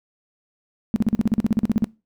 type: tone bursts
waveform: sine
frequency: 220 Hz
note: A3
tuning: in tune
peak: -14 dBFS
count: 15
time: 0.94-1.843 s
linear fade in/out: 0 ms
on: 21 ms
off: 42 ms
effects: noise-tail reverb RT60 0.3 s tail -23 dB re dry